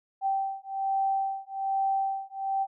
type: beating tone pair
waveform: sine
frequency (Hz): 778 / 779.2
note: G5 / G5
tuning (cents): -13 / -11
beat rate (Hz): 1.2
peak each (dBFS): -29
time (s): 0.21-2.67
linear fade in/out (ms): 50
effects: none

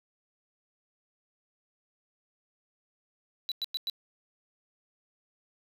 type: tone bursts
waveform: triangle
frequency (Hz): 3951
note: B7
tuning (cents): 0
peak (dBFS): -28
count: 4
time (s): 3.49-3.898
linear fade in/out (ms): 0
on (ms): 27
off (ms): 100
effects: none

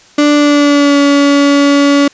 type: tone with pitch glide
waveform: 35% pulse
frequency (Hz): 293.7 to 283.7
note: D4 to C#4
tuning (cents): 0 to +40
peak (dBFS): -4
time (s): 0.18-2.08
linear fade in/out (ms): 5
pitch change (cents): -60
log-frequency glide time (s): 0.34-0.98
effects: white hiss -42 dBFS RMS until 2.13 s + resampled to 16000 Hz

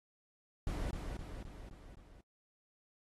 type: noise with echo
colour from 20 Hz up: brown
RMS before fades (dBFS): -37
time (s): 0.67-0.91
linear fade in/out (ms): 2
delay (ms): 260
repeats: 5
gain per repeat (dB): -4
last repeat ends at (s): 2.21
effects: AAC 32 kbps

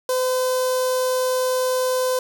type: tone with notch filter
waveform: sawtooth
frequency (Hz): 510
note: C5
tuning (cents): -44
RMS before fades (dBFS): -21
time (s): 0.09-2.19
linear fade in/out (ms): 2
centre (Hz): 2200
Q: 0.65
effects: none

